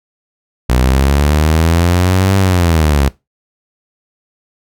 sawtooth linear two-way sweep, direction up then down, 60.5 to 98 to 66.6 Hz, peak -5 dBFS, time 0.69-3.09 s, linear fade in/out 10 ms, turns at 2.37 s, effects noise-tail reverb RT60 0.2 s tail -20 dB re dry

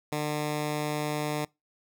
10% pulse tone, 150 Hz, D3, 37 cents sharp, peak -20 dBFS, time 0.12-1.45 s, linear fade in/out 5 ms, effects noise-tail reverb RT60 0.2 s tail -23 dB re dry

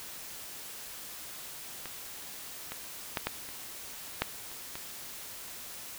clicks, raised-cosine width 0.3 ms, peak -23 / -22 / -13 / -13 / -28 / -10 / -29 / -23 dBFS, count 8, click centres 1.857 / 2.72 / 3.172 / 3.27 / 3.489 / 4.22 / 4.516 / 4.755 s, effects white hiss -44 dBFS RMS until 5.98 s

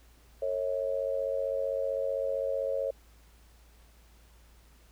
sine tone with amplitude modulation, 547 Hz, C#5, 23 cents flat, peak -24 dBFS, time 0.42-2.91 s, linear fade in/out 5 ms, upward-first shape sine, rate 95.6 Hz, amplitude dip 90%, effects added 57 Hz sine -56 dBFS peak until 4.91 s + pink hiss -63 dBFS RMS until 4.91 s

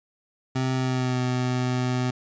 25% pulse tone with pitch glide, 130 to 126.01 Hz, C3 to B2, -11 to +35 cents, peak -19 dBFS, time 0.55-2.11 s, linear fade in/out 10 ms, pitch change -54 cents, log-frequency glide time 0.75-1.2 s, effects resampled to 16000 Hz

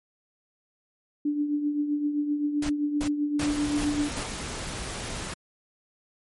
sine tone with tremolo, 293.7 Hz, D4, in tune, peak -21 dBFS, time 1.25-4.09 s, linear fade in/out 5 ms, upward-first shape triangle, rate 7.7 Hz, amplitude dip 60%
pink noise bursts, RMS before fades -33 dBFS, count 5, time 2.62-4.235 s, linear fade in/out 5 ms, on 75 ms, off 310 ms
pink noise, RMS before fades -34 dBFS, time 3.41-5.34 s, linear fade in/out 5 ms
effects MP3 48 kbps

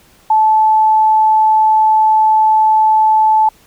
sine tone, 870 Hz, A5, 20 cents flat, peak -7 dBFS, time 0.3-3.49 s, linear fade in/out 5 ms, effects pink hiss -48 dBFS RMS until 3.66 s

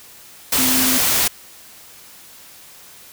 sine tone in noise, 257.7 Hz, C4, 26 cents flat, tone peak -21 dBFS, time 0.58-0.98 s, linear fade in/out 5 ms, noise white, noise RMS -17 dBFS, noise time 0.52-1.28 s, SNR -7 dB, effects white hiss -43 dBFS RMS until 3.12 s

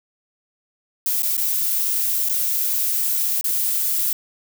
violet noise with dropouts, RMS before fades -21 dBFS, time 1.06-4.13 s, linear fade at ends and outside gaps 1 ms, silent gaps 1.222-1.231 / 1.368-1.378 / 2.287-2.295 / 3.411-3.442 s, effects none

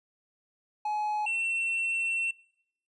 triangle tone pair in turn, 845 / 2703 Hz, G#5 / E7, +30 / +43 cents, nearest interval octave + minor sixth, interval 2013 cents, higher second, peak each -26 dBFS, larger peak neither, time 0.85-1.26 / 1.26-2.31 s, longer second, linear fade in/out 5 ms, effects noise-tail reverb RT60 0.7 s tail -21 dB re dry + resampled to 24000 Hz

